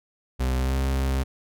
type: tone with pitch glide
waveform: 40% pulse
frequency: 63.9 to 66.58 Hz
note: C2 to C2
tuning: -40 to +31 cents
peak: -21 dBFS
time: 0.39-1.24 s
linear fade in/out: 20 ms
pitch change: +71 cents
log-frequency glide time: 0.55-0.77 s
effects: none